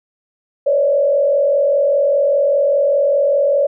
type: tone with frequency modulation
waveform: sine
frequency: 567 Hz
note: C#5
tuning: 39 cents sharp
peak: -11 dBFS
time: 0.66-3.67 s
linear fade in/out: 10 ms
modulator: 45 Hz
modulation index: 0.85
effects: none